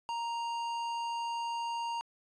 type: tone with tanh clipping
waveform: sine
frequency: 933 Hz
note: A#5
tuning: 1 cent sharp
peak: -35 dBFS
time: 0.09-2.01 s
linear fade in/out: 0 ms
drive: 14 dB
effects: resampled to 22050 Hz

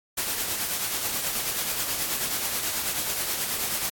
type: noise with tremolo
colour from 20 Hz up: white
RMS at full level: -26 dBFS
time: 0.17-3.9 s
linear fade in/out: 10 ms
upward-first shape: triangle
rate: 9.3 Hz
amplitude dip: 45%
effects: AAC 64 kbps

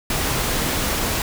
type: noise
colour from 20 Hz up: pink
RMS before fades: -22 dBFS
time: 0.1-1.22 s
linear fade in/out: 2 ms
effects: none

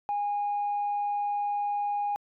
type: tone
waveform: sine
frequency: 820 Hz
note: G#5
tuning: 22 cents flat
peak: -25 dBFS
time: 0.09-2.16 s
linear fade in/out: 0 ms
effects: tanh soft clip ceiling -23 dBFS

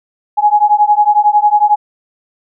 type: beating tone pair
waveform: sine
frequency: 830.6 / 841.6 Hz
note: G#5 / G#5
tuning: 0 / +23 cents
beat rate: 11 Hz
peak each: -10 dBFS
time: 0.37-1.76 s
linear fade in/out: 20 ms
effects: none

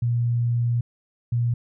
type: tone pair in turn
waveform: sine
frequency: 119.1 / 119.1 Hz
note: A#2 / A#2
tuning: +38 / +38 cents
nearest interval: unison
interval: 0 cents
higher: neither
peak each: -19 dBFS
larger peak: neither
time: 0.02-0.81 / 1.32-1.54 s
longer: first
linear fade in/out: 5 ms
effects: none

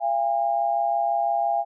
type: tone pair together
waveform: sine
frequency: 684 / 809.9 Hz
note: F5 / G#5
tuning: -36 / -44 cents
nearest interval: minor third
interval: 292 cents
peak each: -23 dBFS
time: 0-1.65 s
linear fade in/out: 50 ms
effects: none

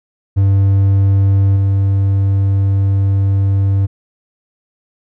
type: tone with level steps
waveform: triangle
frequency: 98 Hz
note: G2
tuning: in tune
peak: -6 / -8 dBFS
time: 0.36-3.87 s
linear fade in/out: 20 ms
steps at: 1.56 s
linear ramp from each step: 5 ms
effects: none

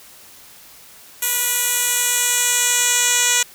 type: tone with band-pass filter sweep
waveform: 10% pulse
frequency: 487.8 Hz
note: B4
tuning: 21 cents flat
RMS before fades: -18 dBFS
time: 1.22-3.43 s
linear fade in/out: 5 ms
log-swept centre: 12000 to 6500 Hz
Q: 1.3
effects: white hiss -44 dBFS RMS until 3.54 s

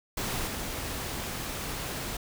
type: noise with level steps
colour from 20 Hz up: pink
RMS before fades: -32 / -35 dBFS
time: 0.17-2.17 s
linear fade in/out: 5 ms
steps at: 0.47 s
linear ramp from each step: 5 ms
effects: none

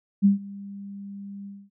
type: tone with ADSR envelope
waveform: sine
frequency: 199.4 Hz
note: G3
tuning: 30 cents sharp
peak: -12 dBFS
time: 0.22-1.7 s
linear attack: 32 ms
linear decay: 130 ms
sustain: -23 dB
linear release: 240 ms
effects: none

